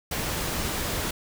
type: noise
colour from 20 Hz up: pink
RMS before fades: -29 dBFS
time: 0.11-1.11 s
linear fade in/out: 5 ms
effects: none